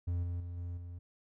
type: tone with level steps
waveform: triangle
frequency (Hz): 87.31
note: F2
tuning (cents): 0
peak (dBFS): -29 / -32 / -37 / -35 / -40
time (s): 0.07-0.99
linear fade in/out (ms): 10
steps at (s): 0.23 / 0.4 / 0.57 / 0.77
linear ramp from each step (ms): 5
effects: none